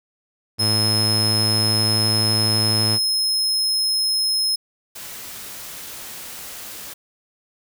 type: tone with pitch glide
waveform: sawtooth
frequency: 107 to 107.99 Hz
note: A2 to A2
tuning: -48 to -32 cents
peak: -17 dBFS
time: 0.58-2.99 s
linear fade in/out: 50 ms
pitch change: +16 cents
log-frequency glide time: 0.8-2.04 s
type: tone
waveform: 40% pulse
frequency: 5160 Hz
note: E8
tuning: 38 cents flat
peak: -17 dBFS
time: 0.59-4.56 s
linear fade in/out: 10 ms
type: noise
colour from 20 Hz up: white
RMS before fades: -35 dBFS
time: 4.95-6.94 s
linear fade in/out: 10 ms
effects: none